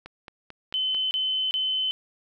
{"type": "click train", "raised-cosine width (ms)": 0.3, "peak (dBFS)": -24, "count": 5, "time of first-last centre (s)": [0.06, 0.947], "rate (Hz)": 4.51}
{"type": "tone bursts", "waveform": "sine", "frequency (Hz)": 3049, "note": "G7", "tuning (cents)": -49, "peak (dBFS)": -23, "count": 3, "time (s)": [0.74, 1.91], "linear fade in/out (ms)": 0, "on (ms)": 370, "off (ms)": 30}
{"effects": []}